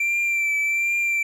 triangle tone with vibrato, 2349 Hz, D7, in tune, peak -18 dBFS, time 0-1.23 s, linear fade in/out 5 ms, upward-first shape triangle, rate 1.3 Hz, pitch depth 33 cents each way, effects none

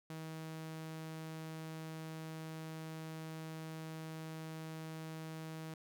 sawtooth tone, 159.4 Hz, D#3, 42 cents sharp, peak -40 dBFS, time 0.1-5.74 s, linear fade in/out 2 ms, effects none

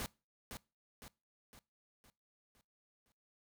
pink noise with echo, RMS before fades -41 dBFS, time 0-0.06 s, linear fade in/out 0 ms, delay 510 ms, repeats 6, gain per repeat -6 dB, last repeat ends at 3.12 s, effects noise-tail reverb RT60 0.3 s tail -22 dB re dry

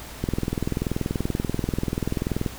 click train, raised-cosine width 3 ms, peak -11 dBFS, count 47, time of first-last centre 0.24-2.462 s, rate 20.7 Hz, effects added 60 Hz sine -44 dBFS peak until 2.58 s + pink hiss -40 dBFS RMS until 2.58 s

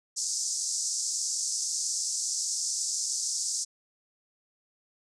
pink band-pass noise, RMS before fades -31 dBFS, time 0.16-3.65 s, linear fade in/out 20 ms, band 5200 to 8400 Hz, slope 48 dB/octave, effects none

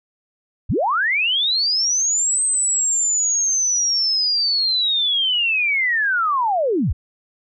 sine linear two-way sweep, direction up then down, 39.01 to 8300 to 39.01 Hz, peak -16 dBFS, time 0.69-6.93 s, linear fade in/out 10 ms, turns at 2.43 s, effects none

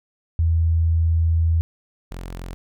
sine / sawtooth tone pair in turn, 82.2 / 43.95 Hz, E2 / F1, -4 / +12 cents, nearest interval major seventh, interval 1084 cents, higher first, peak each -15 / -27 dBFS, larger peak first, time 0.39-1.61 / 2.11-2.54 s, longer first, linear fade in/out 0 ms, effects none

